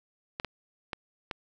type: clicks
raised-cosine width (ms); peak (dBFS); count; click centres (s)
0.3; -17; 4; 0.399 / 0.447 / 0.932 / 1.312
effects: none